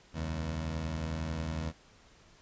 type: beating tone pair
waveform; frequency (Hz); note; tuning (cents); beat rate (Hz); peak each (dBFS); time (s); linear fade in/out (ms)
20% pulse; 69.3 / 80.3; C#2 / E2; 0 / -45; 11; -37 / -29; 0.13-1.73; 50
effects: pink hiss -60 dBFS RMS until 2.41 s + resampled to 16000 Hz